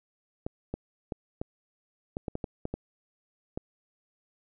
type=clicks; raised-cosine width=2 ms; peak=-19 dBFS; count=11; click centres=0.465 / 0.74 / 1.122 / 1.415 / 2.169 / 2.282 / 2.354 / 2.442 / 2.654 / 2.74 / 3.575 s; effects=none

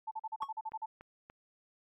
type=tone bursts; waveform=sine; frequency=880 Hz; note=A5; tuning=in tune; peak=-35 dBFS; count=10; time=0.07-0.86 s; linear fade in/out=10 ms; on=43 ms; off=40 ms
type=tone with exponential decay; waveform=triangle; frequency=1103 Hz; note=C#6; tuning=9 cents flat; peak=-28 dBFS; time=0.42-0.52 s; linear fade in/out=2 ms; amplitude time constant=20 ms
type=click train; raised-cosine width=0.5 ms; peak=-35 dBFS; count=4; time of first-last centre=0.43-1.3 s; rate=3.45 Hz
effects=MP3 64 kbps

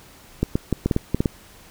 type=clicks; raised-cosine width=3 ms; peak=-6 dBFS; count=9; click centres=0.43 / 0.555 / 0.727 / 0.86 / 0.912 / 0.964 / 1.146 / 1.205 / 1.258 s; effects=pink hiss -48 dBFS RMS until 1.7 s

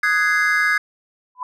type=chord; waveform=triangle; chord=Ab dominant seventh; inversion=second; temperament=just; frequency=1245.9 / 1495.1 / 1661.2 / 2077 Hz; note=Eb6 / Gb6 / Ab6 / C7; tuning=+2 / +18 / 0 / -13 cents; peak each=-22 / -22 / -16 / -20 dBFS; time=0.03-0.78 s; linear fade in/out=5 ms
type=tone with exponential growth; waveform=sine; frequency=1000 Hz; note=B5; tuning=21 cents sharp; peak=-20 dBFS; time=1.35-1.43 s; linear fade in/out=2 ms; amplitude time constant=17 ms
effects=none

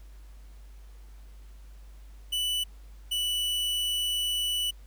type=tone pair in turn; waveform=45% pulse; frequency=2975 / 2964 Hz; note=F#7 / F#7; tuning=+9 / +2 cents; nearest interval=unison; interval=7 cents; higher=first; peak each=-26 dBFS; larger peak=neither; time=2.32-2.64 / 3.11-4.71 s; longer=second; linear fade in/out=10 ms; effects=added 50 Hz sine -45 dBFS peak until 4.86 s + pink hiss -62 dBFS RMS until 4.86 s

